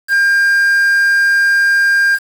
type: tone with quantisation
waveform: triangle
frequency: 1603 Hz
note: G6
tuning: 38 cents sharp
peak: -7 dBFS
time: 0.08-2.19 s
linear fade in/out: 50 ms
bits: 5
effects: none